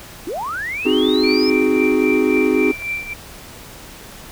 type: linear sweep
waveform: sine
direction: up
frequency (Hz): 290.9 to 5274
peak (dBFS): -22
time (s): 0.27-1.5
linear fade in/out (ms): 2
type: chord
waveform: triangle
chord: Ab dominant seventh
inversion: first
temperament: equal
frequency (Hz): 261.6 / 311.1 / 370 / 415.3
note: C4 / Eb4 / Gb4 / Ab4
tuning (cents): 0 / 0 / 0 / 0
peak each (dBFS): -17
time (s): 0.85-2.72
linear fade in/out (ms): 10
type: click train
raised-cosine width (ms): 0.5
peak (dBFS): -23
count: 15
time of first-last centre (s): 1.01-3.125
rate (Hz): 6.62
type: tone with tremolo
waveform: sine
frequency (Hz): 2349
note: D7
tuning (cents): 0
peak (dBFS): -19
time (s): 1.23-3.14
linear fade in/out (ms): 10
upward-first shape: triangle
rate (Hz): 3.7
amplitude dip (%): 80
effects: pink hiss -38 dBFS RMS until 4.31 s